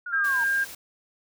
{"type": "linear sweep", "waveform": "sine", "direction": "down", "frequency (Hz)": [1469, 906], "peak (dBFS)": -31, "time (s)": [0.06, 0.44], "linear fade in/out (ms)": 5}
{"type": "tone", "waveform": "sine", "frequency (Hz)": 1605, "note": "G6", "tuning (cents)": 40, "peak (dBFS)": -21, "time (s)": [0.12, 0.65], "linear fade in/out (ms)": 20}
{"type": "noise", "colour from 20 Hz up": "white", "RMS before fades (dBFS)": -41, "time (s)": [0.24, 0.75], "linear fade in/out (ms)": 5}
{"effects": []}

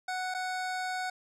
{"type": "tone with dropouts", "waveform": "25% pulse", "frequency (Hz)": 740, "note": "F#5", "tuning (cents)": 0, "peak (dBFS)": -28, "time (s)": [0.08, 1.1], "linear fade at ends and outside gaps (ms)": 5, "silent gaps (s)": [0.341, 0.346], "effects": ["low-pass 8000 Hz 12 dB/octave"]}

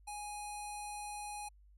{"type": "tone with low-pass filter", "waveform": "square", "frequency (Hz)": 830, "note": "G#5", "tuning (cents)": -1, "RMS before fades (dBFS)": -44, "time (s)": [0.07, 1.49], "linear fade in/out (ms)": 10, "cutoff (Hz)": 9900, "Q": 6.3, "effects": ["added 50 Hz sine -59 dBFS peak until 1.77 s"]}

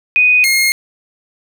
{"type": "tone pair in turn", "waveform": ["sine", "sawtooth"], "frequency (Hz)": [2489, 2143], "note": ["D#7", "C7"], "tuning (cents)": [0, 41], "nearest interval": "minor third", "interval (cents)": 259, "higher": "first", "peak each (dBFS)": -7, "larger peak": "neither", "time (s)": [[0.16, 0.44], [0.44, 0.72]], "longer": "neither", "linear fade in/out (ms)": 0, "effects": []}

